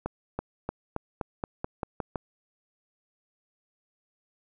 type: accelerating click train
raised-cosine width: 1 ms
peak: -16 dBFS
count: 10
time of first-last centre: 0.06-2.158 s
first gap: 330 ms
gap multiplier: 0.91
effects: none